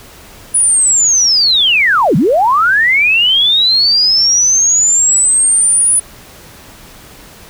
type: linear two-way sweep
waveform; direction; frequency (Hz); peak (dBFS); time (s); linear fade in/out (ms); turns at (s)
sine; down then up; 9970 to 132.9 to 9970; -7; 0.54-6; 10; 2.16
effects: pink hiss -37 dBFS RMS until 7.49 s